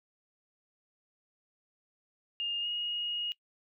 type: tone with pitch glide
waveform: sine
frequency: 2825 to 2874 Hz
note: F7 to F7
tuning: +19 to +49 cents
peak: -31 dBFS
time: 2.4-3.32 s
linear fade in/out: 0 ms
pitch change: +30 cents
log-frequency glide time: 2.61-2.67 s
effects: noise-tail reverb RT60 0.1 s tail -22 dB re dry